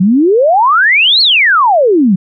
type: exponential two-way sweep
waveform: sine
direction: up then down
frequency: 173.9 to 4435 to 173.9 Hz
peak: -5 dBFS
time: 0-2.16 s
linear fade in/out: 10 ms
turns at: 1.21 s
effects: none